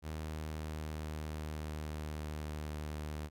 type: tone with pitch glide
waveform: sawtooth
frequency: 77.78 to 75.87 Hz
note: D#2 to D#2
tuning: 0 to -43 cents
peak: -35 dBFS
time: 0.02-3.3 s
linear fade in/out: 50 ms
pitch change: -43 cents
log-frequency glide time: 0.23-2.71 s
effects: none